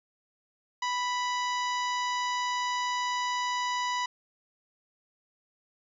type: harmonic tone with a mistuned harmonic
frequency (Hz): 987.8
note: B5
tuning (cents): 0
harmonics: 1 / 2 / 3 / 4 / 5 / 6 / 7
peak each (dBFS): -29 / -35 / -39 / -41 / -43 / -45 / -46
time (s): 0.82-4.06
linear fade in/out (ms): 5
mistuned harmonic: 4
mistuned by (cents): -19
effects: 11-bit